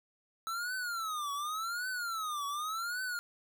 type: tone with vibrato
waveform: square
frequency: 1311 Hz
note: E6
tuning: 10 cents flat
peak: -35 dBFS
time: 0.47-3.19 s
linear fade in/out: 0 ms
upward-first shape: triangle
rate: 0.88 Hz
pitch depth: 270 cents each way
effects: none